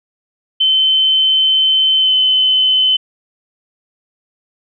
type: tone with pitch glide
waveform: sine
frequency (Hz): 3072 to 3045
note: G7 to F#7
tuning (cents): -36 to +49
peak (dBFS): -9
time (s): 0.6-2.97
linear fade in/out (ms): 10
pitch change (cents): -15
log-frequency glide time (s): 1.98-2.13
effects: none